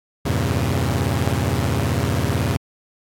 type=chord; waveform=sawtooth; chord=E diminished seventh; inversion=none; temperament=equal with one note detuned; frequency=82.41 / 98 / 116.54 / 136.05 Hz; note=E2 / G2 / Bb2 / Db3; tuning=0 / 0 / 0 / -32 cents; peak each=-20 dBFS; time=0.25-2.57 s; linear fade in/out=10 ms; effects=AAC 64 kbps